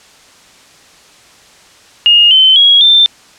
sine tone with pitch steps, 2849 / 3071 / 3311 / 3569 Hz, F7 / G7 / G#7 / A7, +34 / -36 / -6 / +24 cents, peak -3 dBFS, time 2.06-3.06 s, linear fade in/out 0 ms, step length 250 ms, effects white hiss -42 dBFS RMS until 3.38 s + low-pass 7000 Hz 12 dB/octave

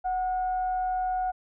sine tone with frequency modulation, 740 Hz, F#5, in tune, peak -25 dBFS, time 0.04-1.32 s, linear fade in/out 20 ms, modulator 703 Hz, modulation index 0.25, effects none

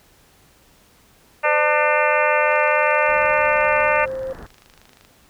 harmonic tone, 299.7 Hz, D4, 35 cents sharp, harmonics 2 / 3 / 4 / 5 / 6 / 7 / 8 / 9, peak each -20 / -22 / -23 / -24 / -25 / -25 / -26 / -27 dBFS, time 1.43-4.06 s, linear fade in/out 20 ms
sine tone with pitch glide, 513 to 527.1 Hz, C5 to C5, -34 to +13 cents, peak -24 dBFS, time 1.45-4.33 s, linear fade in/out 5 ms, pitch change +47 cents, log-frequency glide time 2.34-3.48 s
click train, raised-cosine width 0.2 ms, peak -30 dBFS, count 66, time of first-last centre 2.52-5.049 s, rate 25.7 Hz
pink low-pass noise, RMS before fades -39 dBFS, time 3.08-4.47 s, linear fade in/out 10 ms, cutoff 1900 Hz, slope 96 dB/octave
effects pink hiss -54 dBFS RMS until 5.29 s

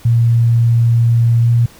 sine tone with pitch glide, 116.9 to 118.19 Hz, A#2 to A#2, +5 to +24 cents, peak -8 dBFS, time 0.05-1.66 s, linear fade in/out 5 ms, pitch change +19 cents, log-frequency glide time 1.41-1.5 s, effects pink hiss -42 dBFS RMS until 1.79 s

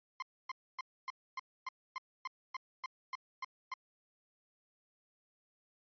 30% pulse tone bursts, 1046.5 Hz, C6, in tune, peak -35 dBFS, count 13, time 0.2-3.739 s, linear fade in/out 2 ms, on 23 ms, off 270 ms, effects resampled to 11025 Hz

